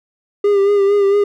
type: tone with vibrato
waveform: triangle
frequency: 402.1 Hz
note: G4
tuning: 44 cents sharp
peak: -8 dBFS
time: 0.44-1.24 s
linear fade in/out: 5 ms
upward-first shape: sine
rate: 4.4 Hz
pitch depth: 39 cents each way
effects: none